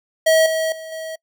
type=tone with level steps; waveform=square; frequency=641 Hz; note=E5; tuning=49 cents flat; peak=-12 / -19 / -32 / -28 dBFS; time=0.26-1.16 s; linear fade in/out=10 ms; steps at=0.46 / 0.72 / 0.92 s; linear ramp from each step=2 ms; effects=noise-tail reverb RT60 0.1 s tail -26 dB re dry